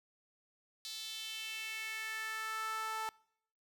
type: tone with high-pass filter sweep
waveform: sawtooth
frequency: 440 Hz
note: A4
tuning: in tune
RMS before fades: -41 dBFS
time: 0.85-3.09 s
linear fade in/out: 0 ms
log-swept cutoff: 4100 to 1000 Hz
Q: 3.3
effects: noise-tail reverb RT60 0.7 s tail -25 dB re dry